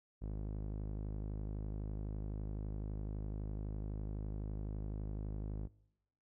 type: tone with low-pass filter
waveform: sawtooth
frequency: 51.91 Hz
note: G#1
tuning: in tune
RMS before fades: -41 dBFS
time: 0.21-5.68 s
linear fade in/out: 20 ms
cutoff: 460 Hz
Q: 0.59
effects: noise-tail reverb RT60 0.9 s tail -23 dB re dry